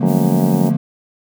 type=chord; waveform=triangle; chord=Bb major seventh; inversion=first; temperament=equal with one note detuned; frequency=146.83 / 174.61 / 214.9 / 233.1 Hz; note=D3 / F3 / A3 / Bb3; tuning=0 / 0 / -41 / 0 cents; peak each=-17 dBFS; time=0-0.77 s; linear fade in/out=10 ms
type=harmonic tone; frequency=92.6 Hz; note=F#2; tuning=2 cents sharp; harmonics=2 / 3 / 4 / 5 / 6 / 7 / 8 / 9 / 10; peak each=-19 / -23 / -25 / -27 / -29 / -30 / -31 / -32 / -33 dBFS; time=0.02-0.7 s; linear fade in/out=10 ms
type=noise; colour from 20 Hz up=blue; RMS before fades=-34 dBFS; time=0.05-0.72 s; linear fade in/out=50 ms
effects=none